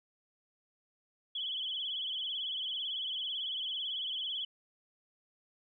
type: tone with vibrato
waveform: sine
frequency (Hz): 3200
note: G7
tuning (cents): +35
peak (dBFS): -34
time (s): 1.35-4.45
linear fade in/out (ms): 5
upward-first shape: sine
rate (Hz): 18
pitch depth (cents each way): 110
effects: none